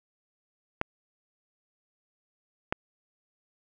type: clicks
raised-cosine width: 0.5 ms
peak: -11 dBFS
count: 2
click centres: 0.814 / 2.725 s
effects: none